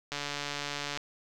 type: click train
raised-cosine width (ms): 0.2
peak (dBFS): -17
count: 124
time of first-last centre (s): 0.12-0.974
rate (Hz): 144
effects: none